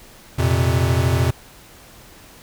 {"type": "chord", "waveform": "square", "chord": "F suspended fourth", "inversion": "none", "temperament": "equal with one note detuned", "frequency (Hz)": [87.31, 117.69, 130.81], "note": ["F2", "Bb2", "C3"], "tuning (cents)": [0, 17, 0], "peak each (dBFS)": [-20, -21, -21], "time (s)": [0.38, 1.31], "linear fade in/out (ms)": 10, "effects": ["pink hiss -45 dBFS RMS until 2.42 s"]}